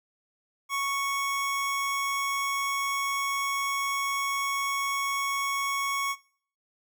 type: tone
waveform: 25% pulse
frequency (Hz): 1108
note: C#6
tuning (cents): -1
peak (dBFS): -23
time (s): 0.69-6.16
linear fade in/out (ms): 50
effects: noise-tail reverb RT60 0.5 s tail -20 dB re dry